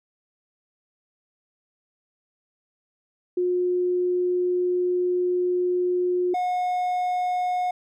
sine / triangle tone pair in turn, 359.3 / 724.6 Hz, F4 / F#5, +49 / -36 cents, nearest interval octave, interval 1215 cents, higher second, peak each -20 dBFS, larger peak neither, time 3.37-6.34 / 6.34-7.71 s, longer first, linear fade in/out 5 ms, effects none

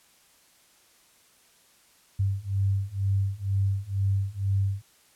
sine beating tone pair, 97 / 99.1 Hz, G2 / G2, -18 / +19 cents, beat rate 2.1 Hz, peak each -27 / -26 dBFS, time 2.19-4.82 s, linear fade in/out 10 ms, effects white hiss -60 dBFS RMS until 5.15 s + low-pass 12000 Hz 12 dB/octave

